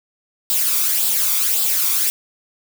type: noise with flanger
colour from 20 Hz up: blue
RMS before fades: -18 dBFS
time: 0.5-2.1 s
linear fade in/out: 0 ms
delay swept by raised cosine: 0.24 to 0.88 ms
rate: 1.8 Hz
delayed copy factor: +0.55
effects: none